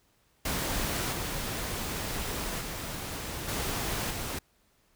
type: noise with level steps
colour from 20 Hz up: pink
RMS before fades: -31 / -34 / -37 / -32 / -35 dBFS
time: 0.45-4.39 s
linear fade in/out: 5 ms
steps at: 1.12 / 2.6 / 3.48 / 4.1 s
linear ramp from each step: 10 ms
effects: pink hiss -68 dBFS RMS until 4.95 s